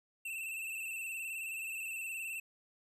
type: tone with vibrato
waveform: square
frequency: 2660 Hz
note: E7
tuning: 15 cents sharp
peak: -39 dBFS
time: 0.25-2.4 s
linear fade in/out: 5 ms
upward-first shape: square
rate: 19 Hz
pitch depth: 37 cents each way
effects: none